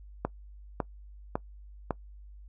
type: click train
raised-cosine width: 1 ms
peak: -14 dBFS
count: 4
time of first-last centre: 0.25-1.907 s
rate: 1.81 Hz
effects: noise-tail reverb RT60 0.1 s tail -22 dB re dry + added 50 Hz sine -46 dBFS peak until 2.48 s